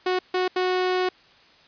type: tone bursts at uneven times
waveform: sawtooth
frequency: 367.2 Hz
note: F#4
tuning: 13 cents flat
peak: -17 dBFS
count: 3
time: 0.06-0.19 / 0.34-0.48 / 0.56-1.09 s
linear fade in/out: 5 ms
effects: white hiss -54 dBFS RMS until 1.67 s + resampled to 11025 Hz